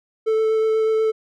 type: tone with vibrato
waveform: triangle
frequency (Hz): 440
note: A4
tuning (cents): 0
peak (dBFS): -14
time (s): 0.26-1.12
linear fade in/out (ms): 20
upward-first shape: sine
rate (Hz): 8.2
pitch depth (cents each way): 9
effects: none